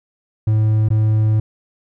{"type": "tone with dropouts", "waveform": "triangle", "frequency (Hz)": 108.4, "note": "A2", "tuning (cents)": -25, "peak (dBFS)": -10, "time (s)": [0.47, 1.4], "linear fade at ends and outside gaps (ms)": 5, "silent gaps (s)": [0.887, 0.903], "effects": []}